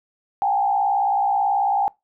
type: tone with frequency modulation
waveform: sine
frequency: 804 Hz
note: G5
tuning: 44 cents sharp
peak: -17 dBFS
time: 0.42-1.88 s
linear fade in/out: 0 ms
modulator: 58.4 Hz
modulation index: 0.92
effects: noise-tail reverb RT60 0.2 s tail -24 dB re dry